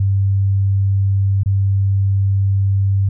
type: tone with dropouts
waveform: sine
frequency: 98 Hz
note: G2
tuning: in tune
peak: -12 dBFS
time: 0-3.09 s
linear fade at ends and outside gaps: 5 ms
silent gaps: 1.434-1.459 s
effects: none